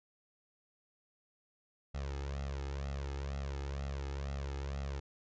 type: tone with flanger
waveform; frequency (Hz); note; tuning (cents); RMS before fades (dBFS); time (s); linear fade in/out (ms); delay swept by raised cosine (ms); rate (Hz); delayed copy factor
sawtooth; 69.3; C#2; 0; -39; 1.94-5; 10; 1.5 to 2.38; 2.1; +0.75
effects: resampled to 16000 Hz